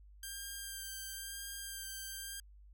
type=tone with vibrato; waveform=5% pulse; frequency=1588 Hz; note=G6; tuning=22 cents sharp; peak=-32 dBFS; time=0.23-2.4 s; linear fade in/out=2 ms; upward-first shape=sine; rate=0.99 Hz; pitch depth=20 cents each way; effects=added 50 Hz sine -55 dBFS peak until 2.73 s